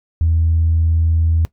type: tone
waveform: sine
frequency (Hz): 81.7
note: E2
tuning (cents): -15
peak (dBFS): -11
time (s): 0.21-1.45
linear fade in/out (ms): 0
effects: noise-tail reverb RT60 0.1 s tail -19 dB re dry + tanh soft clip ceiling -7 dBFS